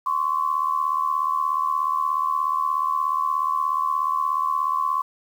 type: tone pair together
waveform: sine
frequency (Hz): 1046.5 / 1123.3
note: C6 / C#6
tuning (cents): 0 / +23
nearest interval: minor second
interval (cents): 123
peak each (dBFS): -23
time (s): 0.06-5.02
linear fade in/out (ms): 5
effects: 8-bit